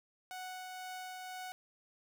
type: tone with tremolo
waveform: sawtooth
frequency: 740 Hz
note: F#5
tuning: in tune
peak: -38 dBFS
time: 0.31-1.52 s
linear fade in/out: 0 ms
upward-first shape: triangle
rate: 2 Hz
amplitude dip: 25%
effects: none